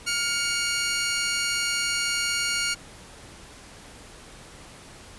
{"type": "tone pair together", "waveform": "15% pulse", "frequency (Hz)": [1411.7, 2241], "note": ["F6", "C#7"], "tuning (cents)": [18, 18], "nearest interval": "minor sixth", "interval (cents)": 800, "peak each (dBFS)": -20, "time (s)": [0.06, 2.75], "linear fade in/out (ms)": 20, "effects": ["pink hiss -46 dBFS RMS until 5.18 s", "resampled to 24000 Hz"]}